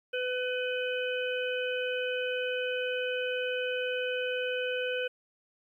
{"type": "harmonic tone", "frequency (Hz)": 502, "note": "B4", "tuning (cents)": 28, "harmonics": [1, 3, 5, 6], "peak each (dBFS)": [-31, -36, -38, -39], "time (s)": [0.13, 5.08], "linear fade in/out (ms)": 10, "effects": ["11-bit"]}